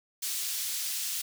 pink high-pass noise, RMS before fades -33 dBFS, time 0.22-1.22 s, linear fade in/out 10 ms, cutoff 4300 Hz, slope 12 dB/octave, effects none

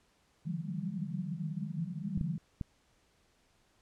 pink band-pass noise, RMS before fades -37 dBFS, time 0.45-2.38 s, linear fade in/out 2 ms, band 150 to 200 Hz, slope 96 dB/octave
clicks, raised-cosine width 5 ms, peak -23 dBFS, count 3, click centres 2.176 / 2.212 / 2.612 s
effects pink hiss -70 dBFS RMS until 3.81 s + low-pass 9000 Hz 12 dB/octave

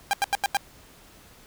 sawtooth tone bursts, 799 Hz, G5, 33 cents sharp, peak -16 dBFS, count 5, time 0.11-0.569 s, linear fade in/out 0 ms, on 23 ms, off 86 ms, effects pink hiss -52 dBFS RMS until 1.46 s

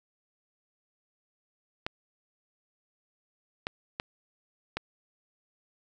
clicks, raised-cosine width 0.3 ms, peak -15 dBFS, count 4, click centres 1.865 / 3.669 / 3.999 / 4.77 s, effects none

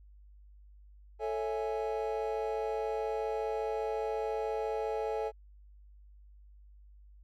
triangle chord, A major seventh, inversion none, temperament equal, 440 / 554.4 / 659.3 / 830.6 Hz, A4 / C#5 / E5 / G#5, 0 / 0 / 0 / 0 cents, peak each -32 / -38 / -38 / -36 dBFS, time 1.19-5.32 s, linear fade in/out 50 ms, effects added 50 Hz sine -53 dBFS peak until 7.23 s

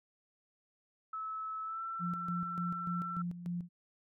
sine tone with pitch glide, 1300 to 1340.4 Hz, E6 to E6, -24 to +29 cents, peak -37 dBFS, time 1.13-3.22 s, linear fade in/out 5 ms, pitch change +53 cents, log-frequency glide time 1.63-1.82 s
sine tone with tremolo, 174.61 Hz, F3, in tune, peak -34 dBFS, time 1.99-3.69 s, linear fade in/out 50 ms, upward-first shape square, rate 3.4 Hz, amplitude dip 65%
effects none

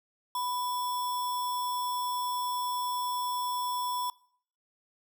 sine tone with sample-and-hold, 990 Hz, B5, 4 cents sharp, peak -29 dBFS, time 0.35-4.1 s, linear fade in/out 2 ms, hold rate 4410 Hz, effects noise-tail reverb RT60 0.6 s tail -23 dB re dry

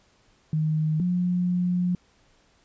sine tone pair in turn, 155.56 / 178.74 Hz, D#3 / F3, 0 / +40 cents, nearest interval major second, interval 240 cents, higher second, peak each -21 dBFS, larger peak neither, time 0.53-1 / 1-1.95 s, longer second, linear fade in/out 2 ms, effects pink hiss -62 dBFS RMS until 2.64 s + resampled to 16000 Hz

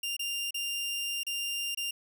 sawtooth tone with dropouts, 2794 Hz, F7, in tune, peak -28 dBFS, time 0.03-1.91 s, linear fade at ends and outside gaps 5 ms, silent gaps 0.167-0.193 / 0.508-0.543 / 1.234-1.266 / 1.748-1.773 s, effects none

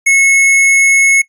square tone, 2187 Hz, C#7, 24 cents flat, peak -7 dBFS, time 0.06-1.22 s, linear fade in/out 10 ms, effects noise-tail reverb RT60 0.1 s tail -19 dB re dry + resampled to 32000 Hz

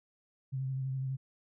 sine tone with vibrato, 132.6 Hz, C3, 23 cents sharp, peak -32 dBFS, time 0.52-1.17 s, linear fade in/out 20 ms, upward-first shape sine, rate 12 Hz, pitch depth 27 cents each way, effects none

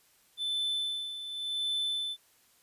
triangle tone with tremolo, 3521 Hz, A7, in tune, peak -27 dBFS, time 0.37-2.17 s, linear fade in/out 50 ms, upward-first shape sine, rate 0.89 Hz, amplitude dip 65%, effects white hiss -65 dBFS RMS until 2.62 s + resampled to 32000 Hz

